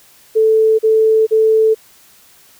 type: tone bursts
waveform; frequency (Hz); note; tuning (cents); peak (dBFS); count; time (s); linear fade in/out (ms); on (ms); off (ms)
sine; 440; A4; 0; -8; 3; 0.35-1.748; 20; 440; 39
effects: white hiss -47 dBFS RMS until 2.59 s